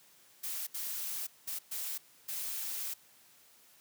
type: noise bursts at uneven times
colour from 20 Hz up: blue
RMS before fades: -38 dBFS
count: 5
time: 0.43-0.67 / 0.74-1.27 / 1.47-1.59 / 1.71-1.98 / 2.28-2.94 s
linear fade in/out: 10 ms
effects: white hiss -62 dBFS RMS until 3.8 s + high-pass 100 Hz 12 dB/octave